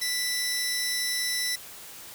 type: tone pair together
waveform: 20% pulse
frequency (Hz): 1983 / 5365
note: B6 / E8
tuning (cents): +7 / +30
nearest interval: octave + perfect fourth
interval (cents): 1723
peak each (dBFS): -24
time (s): 0.01-1.56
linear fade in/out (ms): 10
effects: white hiss -44 dBFS RMS until 2.14 s